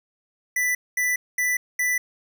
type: tone bursts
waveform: square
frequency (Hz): 1983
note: B6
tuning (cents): +7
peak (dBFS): -21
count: 4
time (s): 0.56-1.98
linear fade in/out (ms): 5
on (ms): 190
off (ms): 220
effects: none